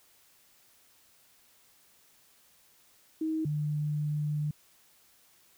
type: tone pair in turn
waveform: sine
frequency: 316.7 / 149.46 Hz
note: D#4 / D3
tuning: +31 / +31 cents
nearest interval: octave + minor second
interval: 1300 cents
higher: first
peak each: -28 dBFS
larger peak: neither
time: 3.21-3.45 / 3.45-4.51 s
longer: second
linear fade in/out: 5 ms
effects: white hiss -63 dBFS RMS until 5.57 s